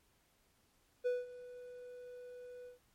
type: tone with ADSR envelope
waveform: triangle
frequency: 493.9 Hz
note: B4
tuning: in tune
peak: -28 dBFS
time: 1.04-2.79 s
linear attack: 24 ms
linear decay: 190 ms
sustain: -18 dB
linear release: 130 ms
effects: pink hiss -73 dBFS RMS until 2.94 s + MP3 64 kbps